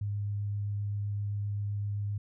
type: tone with vibrato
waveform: sine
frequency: 102.3 Hz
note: G#2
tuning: 26 cents flat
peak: -30 dBFS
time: 0.01-2.18 s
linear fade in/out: 5 ms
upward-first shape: triangle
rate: 7.7 Hz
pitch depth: 9 cents each way
effects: none